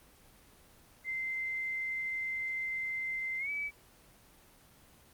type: tone with pitch glide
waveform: sine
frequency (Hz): 2078 to 2292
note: C7 to D7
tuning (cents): -12 to -43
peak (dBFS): -33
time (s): 1.04-3.71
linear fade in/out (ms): 50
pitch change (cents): +169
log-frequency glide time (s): 3.38-3.5
effects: pink hiss -60 dBFS RMS until 5.13 s + Opus 24 kbps